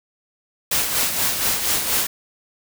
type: noise with tremolo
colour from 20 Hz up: white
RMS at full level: -19 dBFS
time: 0.71-2.07 s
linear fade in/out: 5 ms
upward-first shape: sine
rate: 4.2 Hz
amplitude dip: 50%
effects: none